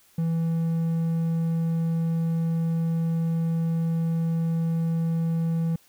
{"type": "tone", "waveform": "triangle", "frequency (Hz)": 164.81, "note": "E3", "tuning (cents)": 0, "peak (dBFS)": -20, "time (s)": [0.18, 5.76], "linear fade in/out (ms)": 5, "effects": ["white hiss -59 dBFS RMS until 5.88 s"]}